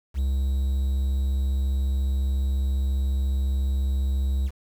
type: tone with quantisation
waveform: triangle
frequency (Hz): 67.2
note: C2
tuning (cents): +47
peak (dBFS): -19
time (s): 0.14-4.51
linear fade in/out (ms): 50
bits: 8
effects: none